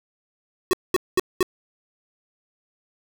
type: tone bursts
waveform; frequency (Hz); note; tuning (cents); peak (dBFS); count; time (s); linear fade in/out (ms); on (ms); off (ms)
square; 370; F#4; 0; -16; 4; 0.71-1.428; 0; 22; 210
effects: 8-bit